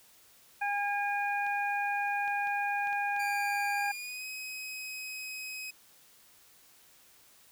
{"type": "harmonic tone", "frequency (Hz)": 813, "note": "G#5", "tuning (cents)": -37, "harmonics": [1, 2, 3], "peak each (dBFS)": [-31, -34, -36], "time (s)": [0.61, 3.92], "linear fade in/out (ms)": 10}
{"type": "clicks", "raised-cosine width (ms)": 0.2, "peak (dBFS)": -32, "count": 6, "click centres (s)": [1.466, 2.278, 2.472, 2.872, 2.929, 3.164]}
{"type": "tone with pitch glide", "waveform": "sawtooth", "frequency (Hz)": [2335, 2532], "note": ["D7", "D#7"], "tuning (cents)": [-11, 30], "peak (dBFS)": -35, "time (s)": [3.19, 5.71], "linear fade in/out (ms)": 10, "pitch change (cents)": 141, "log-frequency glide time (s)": [3.7, 4.26]}
{"effects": ["white hiss -60 dBFS RMS until 7.51 s"]}